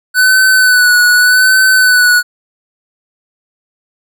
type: tone with vibrato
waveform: square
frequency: 1495 Hz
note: F#6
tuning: 17 cents sharp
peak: -6 dBFS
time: 0.14-2.23 s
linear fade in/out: 50 ms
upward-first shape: sine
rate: 0.84 Hz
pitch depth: 34 cents each way
effects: none